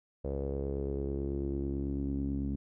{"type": "tone with low-pass filter sweep", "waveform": "sawtooth", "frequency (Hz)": 69.1, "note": "C#2", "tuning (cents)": -5, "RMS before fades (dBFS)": -34, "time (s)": [0.24, 2.56], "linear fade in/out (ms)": 10, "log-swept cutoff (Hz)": [510, 250], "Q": 5.1, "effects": []}